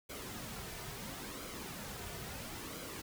pink noise with flanger, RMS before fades -45 dBFS, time 0.09-3.02 s, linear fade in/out 10 ms, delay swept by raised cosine 1.1 to 3.7 ms, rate 0.74 Hz, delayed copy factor -0.5, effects none

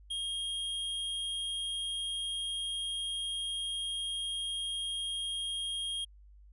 square tone, 3244 Hz, G#7, 41 cents flat, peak -34 dBFS, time 0.1-6.05 s, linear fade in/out 10 ms, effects added 50 Hz sine -53 dBFS peak until 6.52 s + resampled to 24000 Hz

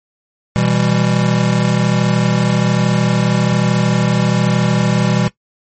square chord, E minor, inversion second, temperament just, 123.61 / 164.81 / 197.78 Hz, B2 / E3 / G3, +2 / 0 / +16 cents, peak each -17 dBFS, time 0.56-5.28 s, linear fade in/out 0 ms, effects noise-tail reverb RT60 0.1 s tail -18 dB re dry + MP3 32 kbps

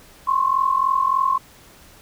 sine tone pair together, 1046.5 / 1089.9 Hz, C6 / C#6, 0 / -30 cents, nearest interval minor second, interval 70 cents, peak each -19 dBFS, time 0.27-1.38 s, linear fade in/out 10 ms, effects pink hiss -48 dBFS RMS until 2.01 s

